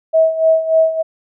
sine tone with tremolo, 644 Hz, E5, 41 cents flat, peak -7 dBFS, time 0.13-1.03 s, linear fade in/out 20 ms, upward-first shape sine, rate 3.4 Hz, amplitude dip 75%, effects none

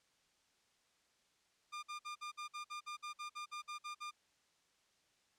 sawtooth tone bursts, 1204 Hz, D6, 43 cents sharp, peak -39 dBFS, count 15, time 1.72-4.112 s, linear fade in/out 20 ms, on 110 ms, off 53 ms, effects white hiss -75 dBFS RMS until 5.38 s + low-pass 7000 Hz 12 dB/octave

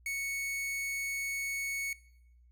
45% pulse tone, 2216 Hz, C#7, 1 cent flat, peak -33 dBFS, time 0.06-1.93 s, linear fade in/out 2 ms, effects noise-tail reverb RT60 0.8 s tail -20 dB re dry + added 60 Hz sine -58 dBFS peak until 2.51 s

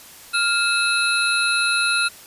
sine tone cluster, 1399 / 2616 / 3847 / 4123 / 10110 Hz, F6 / E7 / B7 / C8 / D#9, +3 / -14 / -46 / -26 / +27 cents, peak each -20 / -23 / -28 / -25 / -27 dBFS, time 0.33-2.09 s, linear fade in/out 20 ms, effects white hiss -43 dBFS RMS until 2.26 s + resampled to 32000 Hz

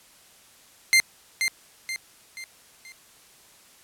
sawtooth tone with echo, 2093 Hz, C7, in tune, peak -11 dBFS, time 0.93-1 s, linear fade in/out 0 ms, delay 480 ms, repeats 4, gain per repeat -7 dB, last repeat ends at 2.92 s, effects white hiss -54 dBFS RMS until 3.83 s + low-pass 12000 Hz 12 dB/octave

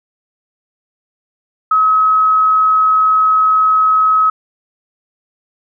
sine tone, 1279 Hz, D#6, 47 cents sharp, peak -8 dBFS, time 1.71-4.3 s, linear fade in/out 5 ms, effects none

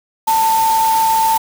sine tone in noise, 893 Hz, A5, 25 cents sharp, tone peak -11 dBFS, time 0.27-1.38 s, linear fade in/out 10 ms, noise white, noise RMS -24 dBFS, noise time 0.27-1.38 s, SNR +10 dB, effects none

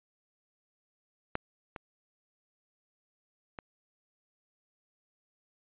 clicks, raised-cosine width 0.5 ms, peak -15 / -25 / -25 dBFS, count 3, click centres 1.354 / 1.762 / 3.588 s, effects resampled to 8000 Hz

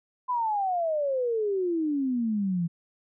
sine exponential sweep, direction down, 1019 to 164.81 Hz, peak -24 dBFS, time 0.28-2.68 s, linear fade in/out 20 ms, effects none

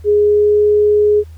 sine tone with pitch glide, 415.3 to 417.9 Hz, G#4 to G#4, 0 to +11 cents, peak -8 dBFS, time 0.04-1.24 s, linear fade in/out 50 ms, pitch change +11 cents, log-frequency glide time 0.19-0.62 s, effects added 80 Hz sine -32 dBFS peak until 1.37 s + pink hiss -53 dBFS RMS until 1.37 s

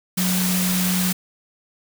sine tone in noise, 183.1 Hz, F#3, 18 cents flat, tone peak -20 dBFS, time 0.17-1.13 s, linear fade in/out 10 ms, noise white, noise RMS -24 dBFS, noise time 0.17-1.13 s, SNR +1 dB, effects none

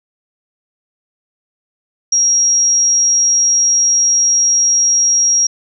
sine tone, 5640 Hz, F8, 16 cents sharp, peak -9 dBFS, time 2.12-5.47 s, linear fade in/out 5 ms, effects none

